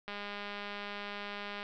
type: click train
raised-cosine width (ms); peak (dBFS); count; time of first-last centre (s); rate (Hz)
0.3; -25; 317; 0.08-1.629; 204
effects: low-pass 5000 Hz 12 dB/octave